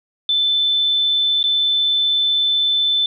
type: tone with dropouts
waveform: sine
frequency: 3524 Hz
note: A7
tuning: 2 cents sharp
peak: -14 dBFS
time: 0.29-3.06 s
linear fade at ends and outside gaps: 2 ms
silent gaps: 1.429-1.439 s
effects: none